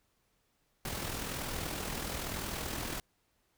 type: noise with amplitude modulation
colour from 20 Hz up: pink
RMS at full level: -36 dBFS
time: 0.85-3 s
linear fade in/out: 2 ms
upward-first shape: sine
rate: 41 Hz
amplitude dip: 45%
effects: pink hiss -75 dBFS RMS until 3.57 s